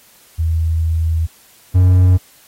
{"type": "tone pair in turn", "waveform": ["sine", "triangle"], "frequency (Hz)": [81.2, 91.55], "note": ["E2", "F#2"], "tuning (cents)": [-26, -18], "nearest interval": "major second", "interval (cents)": 208, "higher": "second", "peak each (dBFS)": [-13, -5], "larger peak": "second", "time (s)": [[0.38, 1.27], [1.74, 2.18]], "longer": "first", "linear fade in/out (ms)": 20, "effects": ["white hiss -48 dBFS RMS until 2.47 s", "AAC 48 kbps"]}